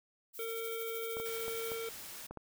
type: noise with tremolo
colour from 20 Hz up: violet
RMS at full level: -43 dBFS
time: 0.33-1.77 s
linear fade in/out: 50 ms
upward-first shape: sine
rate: 13 Hz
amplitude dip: 45%
type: harmonic tone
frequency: 455 Hz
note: A#4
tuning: 42 cents flat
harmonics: 1 / 3 / 5 / 7 / 8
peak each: -38 / -48 / -48 / -52 / -57 dBFS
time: 0.39-1.89 s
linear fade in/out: 2 ms
type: clicks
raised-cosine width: 1 ms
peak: -30 dBFS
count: 6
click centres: 1.169 / 1.2 / 1.481 / 1.718 / 2.31 / 2.373 s
type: noise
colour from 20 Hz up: white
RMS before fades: -47 dBFS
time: 1.25-2.27 s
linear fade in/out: 10 ms
effects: none